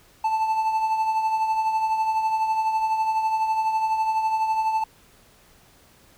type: tone with tremolo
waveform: triangle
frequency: 880 Hz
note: A5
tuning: in tune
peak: -16 dBFS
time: 0.24-4.84 s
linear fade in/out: 5 ms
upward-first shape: triangle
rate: 12 Hz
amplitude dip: 55%
effects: pink hiss -55 dBFS RMS until 6.17 s